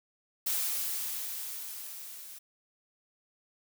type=noise with level ramp; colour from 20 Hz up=blue; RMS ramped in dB=-30 to -47 dBFS; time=0.46-2.39 s; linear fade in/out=10 ms; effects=none